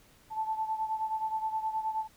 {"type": "beating tone pair", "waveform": "sine", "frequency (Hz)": [875, 884.5], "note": ["A5", "A5"], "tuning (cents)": [-10, 9], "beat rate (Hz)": 9.5, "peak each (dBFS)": [-31, -36], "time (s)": [0.3, 2.08], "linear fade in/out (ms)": 50, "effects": ["pink hiss -61 dBFS RMS until 2.16 s"]}